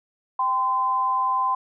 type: tone pair together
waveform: sine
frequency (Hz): 784 / 1025.9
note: G5 / C6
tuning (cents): 0 / -34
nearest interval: perfect fourth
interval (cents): 466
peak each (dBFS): -28 / -20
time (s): 0.39-1.55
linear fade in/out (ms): 5
effects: none